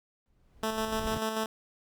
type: noise with exponential growth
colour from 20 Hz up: brown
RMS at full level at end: -32 dBFS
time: 0.26-1.18 s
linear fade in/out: 0 ms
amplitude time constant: 200 ms
type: tone with tremolo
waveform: 10% pulse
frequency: 220 Hz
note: A3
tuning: in tune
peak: -20 dBFS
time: 0.63-1.46 s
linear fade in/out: 2 ms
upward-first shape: square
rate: 6.8 Hz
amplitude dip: 40%
effects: none